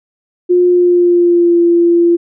sine tone with pitch glide, 356.8 to 342.7 Hz, F4 to F4, +37 to -33 cents, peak -6 dBFS, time 0.49-2.17 s, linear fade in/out 20 ms, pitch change -70 cents, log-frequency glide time 0.67-1.6 s, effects none

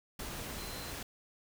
sine tone in noise, 4100 Hz, C8, 36 cents flat, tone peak -50 dBFS, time 0.58-0.91 s, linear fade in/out 5 ms, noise pink, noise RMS -42 dBFS, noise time 0.19-1.03 s, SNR -11 dB, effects none

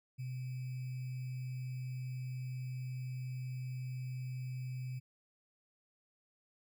sine tone with sample-and-hold, 127.8 Hz, C3, 40 cents flat, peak -38 dBFS, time 0.18-5 s, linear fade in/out 20 ms, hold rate 2450 Hz, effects none

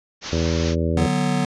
white low-pass noise, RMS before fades -32 dBFS, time 0.21-0.76 s, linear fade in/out 50 ms, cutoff 6400 Hz, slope 96 dB/octave
harmonic tone, 82.41 Hz, E2, in tune, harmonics 1 / 2 / 3 / 4 / 5 / 6 / 7, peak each -22 / -25 / -27 / -28 / -29 / -30 / -30 dBFS, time 0.32-1.07 s, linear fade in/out 10 ms
square chord, B minor, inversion first, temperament just, 148.16 / 185.21 / 246.9 Hz, D3 / F#3 / B3, +16 / +2 / 0 cents, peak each -24 dBFS, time 0.97-1.45 s, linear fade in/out 2 ms
effects resampled to 22050 Hz

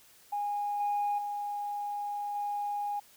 sine tone with level steps, 821 Hz, G#5, 20 cents flat, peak -29 / -26 / -32 / -30 dBFS, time 0.32-3 s, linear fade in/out 10 ms, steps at 0.8 / 1.18 / 2.35 s, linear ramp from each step 5 ms, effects tanh soft clip ceiling -24 dBFS + white hiss -59 dBFS RMS until 3.16 s

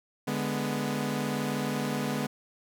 sawtooth chord, G# diminished, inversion second, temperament equal, 146.83 / 207.7 / 246.9 Hz, D3 / G#3 / B3, 0 / 0 / 0 cents, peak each -30 / -29 / -28 dBFS, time 0.27-2.27 s, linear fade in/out 10 ms, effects none

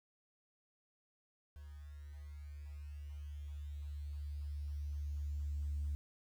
sine tone with level ramp, 73 Hz, D2, 10 cents flat, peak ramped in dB -49 to -34 dBFS, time 1.56-5.95 s, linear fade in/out 0 ms, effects tanh soft clip ceiling -32 dBFS + 11-bit

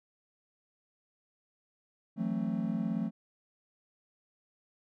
triangle chord, F# half-diminished seventh, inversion third, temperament just, 166.5 / 185 / 222 / 266.4 Hz, E3 / F#3 / A3 / C4, +18 / 0 / +16 / +31 cents, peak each -36 / -33 / -31 / -37 dBFS, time 2.16-3.11 s, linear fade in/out 50 ms, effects none

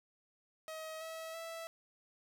sawtooth tone with pitch steps, 634 / 646.2 / 658.6 Hz, D#5 / E5 / E5, +32 / -35 / -2 cents, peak -39 dBFS, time 0.68-1.67 s, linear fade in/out 0 ms, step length 330 ms, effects none

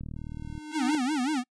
click train, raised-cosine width 5 ms, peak -26 dBFS, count 23, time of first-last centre 0.01-0.578 s, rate 38.7 Hz
square tone with exponential growth, 304.1 Hz, D#4, 40 cents flat, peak -25 dBFS, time 0.16-0.95 s, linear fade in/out 0 ms, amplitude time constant 170 ms
square tone with vibrato, 277.2 Hz, C#4, in tune, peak -26 dBFS, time 0.71-1.44 s, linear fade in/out 50 ms, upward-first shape sine, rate 5.4 Hz, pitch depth 220 cents each way
effects noise-tail reverb RT60 0.1 s tail -25 dB re dry + resampled to 22050 Hz

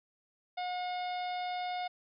harmonic tone with a mistuned harmonic, 722 Hz, F#5, 43 cents flat, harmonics 1 / 2 / 3 / 4 / 5 / 6 / 7, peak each -34 / -49 / -45 / -52 / -47 / -54 / -55 dBFS, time 0.57-1.88 s, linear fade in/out 10 ms, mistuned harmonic 7, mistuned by -39 cents, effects none

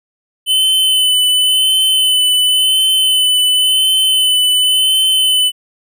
square tone with vibrato, 3028 Hz, F#7, 39 cents sharp, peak -10 dBFS, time 0.46-5.52 s, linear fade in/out 50 ms, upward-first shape sine, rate 0.93 Hz, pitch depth 19 cents each way, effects none

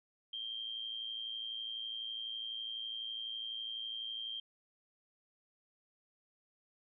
sine tone with amplitude modulation, 3180 Hz, G7, 24 cents sharp, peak -36 dBFS, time 0.33-4.4 s, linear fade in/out 5 ms, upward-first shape sine, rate 112 Hz, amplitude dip 65%, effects none

